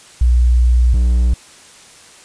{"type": "tone pair in turn", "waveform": ["sine", "triangle"], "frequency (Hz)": [60.6, 60.36], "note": ["B1", "B1"], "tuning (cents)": [-32, -39], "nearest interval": "unison", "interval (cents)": 7, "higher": "first", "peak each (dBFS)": -8, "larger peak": "neither", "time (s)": [[0.21, 0.94], [0.94, 1.34]], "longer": "first", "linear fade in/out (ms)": 5, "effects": ["white hiss -42 dBFS RMS until 2.24 s", "resampled to 22050 Hz"]}